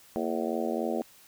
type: harmonic tone with a mistuned harmonic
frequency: 83.6 Hz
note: E2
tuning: 25 cents sharp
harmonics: 3 / 4 / 5 / 6 / 7 / 8 / 9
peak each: -33 / -34 / -35 / -36 / -36 / -37 / -38 dBFS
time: 0.16-1.02 s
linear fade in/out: 0 ms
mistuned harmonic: 3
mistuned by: -140 cents
effects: white hiss -56 dBFS RMS until 1.27 s